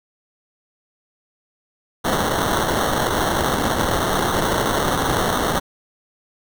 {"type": "noise with sample-and-hold", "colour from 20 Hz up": "white", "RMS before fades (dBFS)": -20, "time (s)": [2.04, 5.6], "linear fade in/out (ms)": 20, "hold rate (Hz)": 2450, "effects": []}